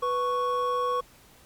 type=tone pair together; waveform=triangle; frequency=493.9 / 1108.7 Hz; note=B4 / C#6; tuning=0 / 0 cents; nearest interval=octave + major second; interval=1400 cents; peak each=-26 / -24 dBFS; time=0.02-1.01 s; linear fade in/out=10 ms; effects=pink hiss -55 dBFS RMS until 1.45 s + MP3 96 kbps